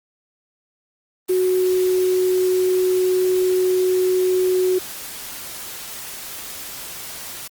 sine tone in noise, 368.8 Hz, F#4, 6 cents flat, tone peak -15 dBFS, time 1.29-4.79 s, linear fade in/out 10 ms, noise white, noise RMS -33 dBFS, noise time 1.28-7.48 s, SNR +15 dB, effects Opus 32 kbps

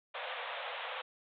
pink band-pass noise, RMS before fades -41 dBFS, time 0.14-1.02 s, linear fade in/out 10 ms, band 490 to 3700 Hz, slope 96 dB/octave, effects none

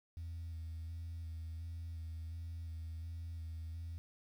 sine tone with vibrato, 82.41 Hz, E2, in tune, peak -40 dBFS, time 0.17-3.98 s, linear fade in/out 0 ms, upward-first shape square, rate 1.4 Hz, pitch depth 23 cents each way, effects tanh soft clip ceiling -39 dBFS + 11-bit

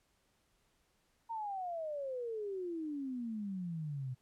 sine exponential sweep, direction down, 932.3 to 124 Hz, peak -37 dBFS, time 1.29-4.15 s, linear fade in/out 20 ms, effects pink hiss -75 dBFS RMS until 4.21 s + low-pass 12000 Hz 12 dB/octave

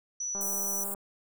sine tone, 5920 Hz, F#8, in tune, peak -31 dBFS, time 0.2-0.84 s, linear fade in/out 5 ms
click train, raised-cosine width 1 ms, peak -30 dBFS, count 120, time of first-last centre 0.35-0.948 s, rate 199 Hz
white high-pass noise, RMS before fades -35 dBFS, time 0.41-0.94 s, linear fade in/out 0 ms, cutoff 7400 Hz, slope 96 dB/octave
effects none

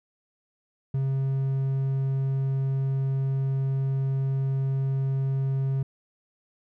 triangle tone, 134.9 Hz, C#3, 47 cents flat, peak -21 dBFS, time 0.94-5.83 s, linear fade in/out 5 ms, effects none

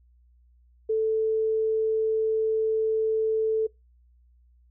sine tone, 440 Hz, A4, in tune, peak -21 dBFS, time 0.89-3.67 s, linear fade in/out 10 ms, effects noise-tail reverb RT60 0.2 s tail -23 dB re dry + added 60 Hz sine -56 dBFS peak until 4.7 s

